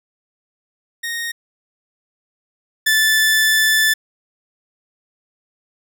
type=tone pair in turn; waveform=sawtooth; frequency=1860 / 1752.2 Hz; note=A#6 / A6; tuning=-4 / -8 cents; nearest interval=minor second; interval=104 cents; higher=first; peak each=-19 / -9 dBFS; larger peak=second; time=1.03-1.32 / 2.86-3.94 s; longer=second; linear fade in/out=10 ms; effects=none